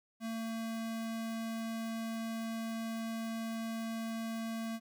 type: tone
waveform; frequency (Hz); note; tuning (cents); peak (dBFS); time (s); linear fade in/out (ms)
square; 225.9; A3; +46; -37; 0.2-4.8; 50
effects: 13-bit